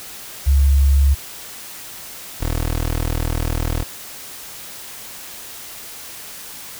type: tone pair in turn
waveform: sine / 20% pulse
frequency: 69.3 / 40.01 Hz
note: C#2 / D#1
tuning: 0 / +49 cents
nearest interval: minor seventh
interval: 951 cents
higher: first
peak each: -10 / -14 dBFS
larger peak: first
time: 0.46-1.15 / 2.4-3.84 s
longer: second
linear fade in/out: 20 ms
effects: white hiss -35 dBFS RMS until 6.79 s